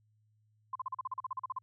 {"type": "tone bursts", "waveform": "sine", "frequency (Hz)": 1039, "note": "C6", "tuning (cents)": -12, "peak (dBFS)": -33, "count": 14, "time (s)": [0.73, 1.587], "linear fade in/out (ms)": 5, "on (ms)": 25, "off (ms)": 39, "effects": ["added 107 Hz sine -68 dBFS peak until 1.62 s"]}